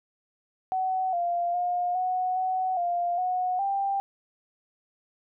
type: tone with pitch steps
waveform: sine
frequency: 751 / 695 / 712 / 737 / 747 / 699 / 732 / 790 Hz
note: F#5 / F5 / F5 / F#5 / F#5 / F5 / F#5 / G5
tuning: +26 / -9 / +33 / -7 / +16 / +1 / -19 / +13 cents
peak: -24 dBFS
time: 0.72-4 s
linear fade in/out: 0 ms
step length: 410 ms
effects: none